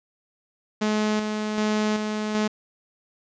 sawtooth tone with tremolo, 213.3 Hz, G#3, 46 cents sharp, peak -17 dBFS, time 0.81-2.48 s, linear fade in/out 10 ms, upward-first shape square, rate 1.3 Hz, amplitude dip 40%, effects resampled to 16000 Hz + 9-bit

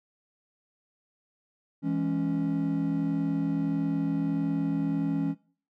triangle chord, C# minor, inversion first, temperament just, 166.31 / 207.9 / 277.2 Hz, E3 / G#3 / C#4, +16 / +2 / 0 cents, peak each -28 / -31 / -25 dBFS, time 1.82-5.35 s, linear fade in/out 50 ms, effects noise-tail reverb RT60 0.4 s tail -18 dB re dry + tanh soft clip ceiling -16 dBFS

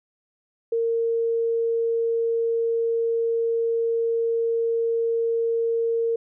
sine tone, 460 Hz, A#4, 23 cents flat, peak -20 dBFS, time 0.72-6.16 s, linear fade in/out 5 ms, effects none

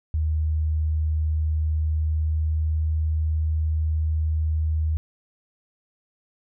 sine tone with pitch glide, 77.78 to 78.32 Hz, D#2 to D#2, 0 to +12 cents, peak -20 dBFS, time 0.14-4.97 s, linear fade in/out 0 ms, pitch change +12 cents, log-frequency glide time 1.81-2.83 s, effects none

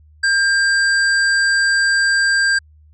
sine tone with sample-and-hold, 1600 Hz, G6, 35 cents sharp, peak -12 dBFS, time 0.23-2.59 s, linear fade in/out 10 ms, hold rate 6300 Hz, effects added 76 Hz sine -45 dBFS peak until 2.93 s + resampled to 22050 Hz

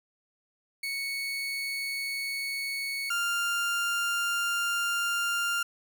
30% pulse tone pair in turn, 2217 / 1396.6 Hz, C#7 / F6, 0 / 0 cents, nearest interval minor sixth, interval 800 cents, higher first, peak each -28 / -24 dBFS, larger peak second, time 0.83-3.1 / 3.1-5.63 s, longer second, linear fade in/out 5 ms, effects none

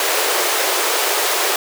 pink high-pass noise, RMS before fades -18 dBFS, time 0-1.56 s, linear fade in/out 2 ms, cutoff 370 Hz, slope 48 dB/octave, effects none

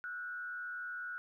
sine tone with frequency modulation, 1462 Hz, F#6, 21 cents flat, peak -39 dBFS, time 0.04-1.18 s, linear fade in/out 0 ms, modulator 99.8 Hz, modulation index 0.65, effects 13-bit

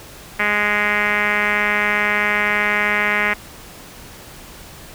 5% pulse tone with low-pass filter, 207.7 Hz, G#3, in tune, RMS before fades -18 dBFS, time 0.39-3.34 s, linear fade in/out 10 ms, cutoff 2100 Hz, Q 4, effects pink hiss -39 dBFS RMS until 4.94 s

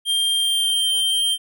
square tone with pitch glide, 3188 to 3151 Hz, G7 to G7, +28 to +8 cents, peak -18 dBFS, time 0.05-1.38 s, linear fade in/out 50 ms, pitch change -20 cents, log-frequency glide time 0.37-0.77 s, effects none

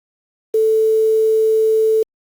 sine tone with quantisation, 440 Hz, A4, in tune, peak -11 dBFS, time 0.54-2.03 s, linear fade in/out 5 ms, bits 6, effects Opus 48 kbps

